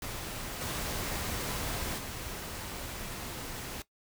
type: noise with level steps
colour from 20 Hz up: pink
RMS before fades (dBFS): -39 / -35 / -40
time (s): 0.02-3.82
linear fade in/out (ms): 2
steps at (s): 0.6 / 1.97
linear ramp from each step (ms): 20
effects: noise-tail reverb RT60 0.1 s tail -17 dB re dry